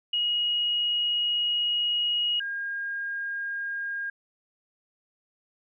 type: tone pair in turn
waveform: sine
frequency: 2891 / 1618.4 Hz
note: F#7 / G#6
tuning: -41 / -45 cents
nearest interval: minor seventh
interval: 1004 cents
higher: first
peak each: -23 / -29 dBFS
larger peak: first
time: 0.13-2.4 / 2.4-4.1 s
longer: first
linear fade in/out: 5 ms
effects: none